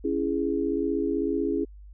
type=chord; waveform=sine; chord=C# minor; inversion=none; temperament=equal with one note detuned; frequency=277.2 / 333.1 / 415.3 Hz; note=C#4 / E4 / G#4; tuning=0 / +18 / 0 cents; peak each=-28 dBFS; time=0.04-1.65 s; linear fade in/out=10 ms; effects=added 50 Hz sine -43 dBFS peak until 1.93 s